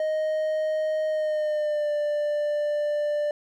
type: tone with pitch glide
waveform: triangle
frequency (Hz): 622.3 to 591.8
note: D#5 to D5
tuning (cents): 0 to +13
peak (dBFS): -21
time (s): 0-3.31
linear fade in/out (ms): 2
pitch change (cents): -87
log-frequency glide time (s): 1.08-1.91
effects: none